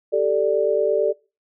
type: chord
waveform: sine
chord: G suspended second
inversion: none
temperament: just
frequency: 392 / 441 / 588 Hz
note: G4 / A4 / D5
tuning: 0 / +4 / +2 cents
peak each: -23 / -20 / -20 dBFS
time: 0.12-1.13 s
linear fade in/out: 20 ms
effects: noise-tail reverb RT60 0.3 s tail -22 dB re dry